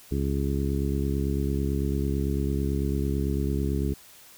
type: harmonic tone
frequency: 69 Hz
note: C#2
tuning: 7 cents flat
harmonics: 1 / 2 / 3 / 4 / 5 / 6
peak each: -27 / -30 / -32 / -33 / -34 / -35 dBFS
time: 0.11-3.94 s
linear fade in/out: 10 ms
effects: white hiss -51 dBFS RMS until 4.37 s